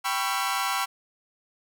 sawtooth chord, C# half-diminished seventh, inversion second, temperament equal with one note detuned, 784 / 987.8 / 1108.7 / 1352.5 Hz, G5 / B5 / C#6 / E6, 0 / 0 / 0 / +44 cents, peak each -27 dBFS, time 0.04-0.86 s, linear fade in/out 20 ms, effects none

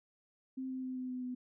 sine tone with pitch steps, 261.6 / 259.3 / 257.1 / 254.9 / 252.7 / 250.5 Hz, C4 / C4 / C4 / C4 / B3 / B3, 0 / -15 / -30 / -45 / +40 / +25 cents, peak -37 dBFS, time 0.57-1.35 s, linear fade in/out 10 ms, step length 130 ms, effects none

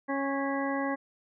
harmonic tone with a mistuned harmonic, 275.3 Hz, C#4, 12 cents flat, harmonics 1 / 2 / 3 / 4 / 6 / 7, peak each -31 / -34 / -36 / -37 / -39 / -39 dBFS, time 0.08-0.96 s, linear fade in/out 20 ms, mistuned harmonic 7, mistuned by +31 cents, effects none

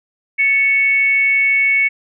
sine tone with frequency modulation, 2217 Hz, C#7, in tune, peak -11 dBFS, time 0.38-1.89 s, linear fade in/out 20 ms, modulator 470 Hz, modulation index 0.27, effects none

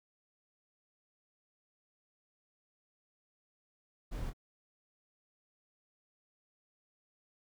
brown noise with echo, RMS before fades -39 dBFS, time 4.11-4.31 s, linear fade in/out 20 ms, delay 25 ms, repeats 1, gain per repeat -6 dB, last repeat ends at 4.335 s, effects none

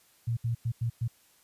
sine tone bursts at uneven times, 116.6 Hz, A#2, 1 cent sharp, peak -26 dBFS, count 5, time 0.27-0.37 / 0.44-0.55 / 0.65-0.72 / 0.81-0.9 / 1.01-1.08 s, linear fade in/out 10 ms, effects white hiss -63 dBFS RMS until 1.43 s + resampled to 32000 Hz

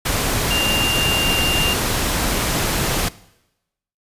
sine tone in noise, 2794 Hz, F7, in tune, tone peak -19 dBFS, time 0.5-1.74 s, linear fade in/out 10 ms, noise pink, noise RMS -20 dBFS, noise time 0.05-3.09 s, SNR -2 dB, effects noise-tail reverb RT60 0.9 s tail -20 dB re dry + resampled to 32000 Hz

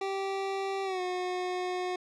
25% pulse tone with pitch glide, 389.4 to 363.3 Hz, G4 to F#4, -12 to -32 cents, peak -27 dBFS, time 0.01-1.96 s, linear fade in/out 5 ms, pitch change -120 cents, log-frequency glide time 0.84-1.01 s, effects low-pass 5000 Hz 12 dB/octave

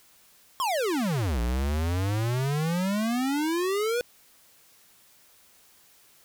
square exponential two-way sweep, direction down then up, 1112 to 56.9 to 495.6 Hz, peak -25 dBFS, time 0.6-4.01 s, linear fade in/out 0 ms, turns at 1.4 s, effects white hiss -58 dBFS RMS until 6.24 s

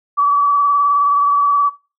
sine tone with vibrato, 1146 Hz, D6, 43 cents flat, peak -10 dBFS, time 0.17-1.7 s, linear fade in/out 20 ms, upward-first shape sine, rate 19 Hz, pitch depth 25 cents each way, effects noise-tail reverb RT60 0.3 s tail -20 dB re dry

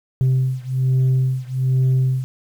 sine beating tone pair, 129.6 / 130.8 Hz, C3 / C3, -16 / 0 cents, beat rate 1.2 Hz, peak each -16 / -17 dBFS, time 0.21-2.24 s, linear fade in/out 0 ms, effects tanh soft clip ceiling -12 dBFS + 8-bit

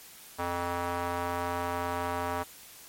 square tone with band-pass filter, 87.31 Hz, F2, in tune, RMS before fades -32 dBFS, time 0.38-2.44 s, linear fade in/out 20 ms, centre 980 Hz, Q 1.5, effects white hiss -50 dBFS RMS until 2.88 s + MP3 64 kbps

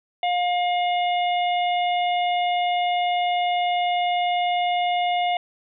harmonic tone with a mistuned harmonic, 710 Hz, F5, 28 cents sharp, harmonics 1 / 3 / 4 / 5, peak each -20 / -30 / -32 / -34 dBFS, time 0.23-5.37 s, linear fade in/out 2 ms, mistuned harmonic 4, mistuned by +30 cents, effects none

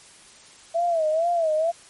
sine tone with vibrato, 656 Hz, E5, 9 cents flat, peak -19 dBFS, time 0.74-1.72 s, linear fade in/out 20 ms, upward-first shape sine, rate 2.2 Hz, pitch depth 110 cents each way, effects white hiss -49 dBFS RMS until 1.89 s + MP3 48 kbps

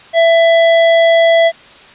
square tone, 665 Hz, E5, 15 cents sharp, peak -7 dBFS, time 0.13-1.52 s, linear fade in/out 50 ms, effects white hiss -39 dBFS RMS until 1.94 s + resampled to 8000 Hz

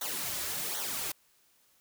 white noise with flanger, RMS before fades -35 dBFS, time 0.01-1.12 s, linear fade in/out 5 ms, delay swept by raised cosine 0.39 to 4.49 ms, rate 1.3 Hz, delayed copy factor -0.8, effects white hiss -67 dBFS RMS until 1.8 s

